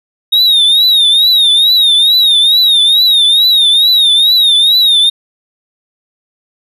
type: tone with vibrato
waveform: triangle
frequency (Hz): 3729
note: A#7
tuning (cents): 0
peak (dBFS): -4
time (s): 0.32-5.1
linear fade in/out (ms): 10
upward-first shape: triangle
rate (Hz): 2.3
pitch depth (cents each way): 130
effects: none